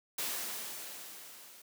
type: noise with level ramp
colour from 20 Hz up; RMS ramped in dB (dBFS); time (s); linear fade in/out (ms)
white; -35 to -55; 0.18-1.62; 5
effects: high-pass 200 Hz 12 dB/octave